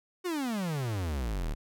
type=exponential sweep; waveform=45% pulse; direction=down; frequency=376.7 to 34.46 Hz; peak=-30 dBFS; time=0.24-1.55 s; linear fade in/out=20 ms; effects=none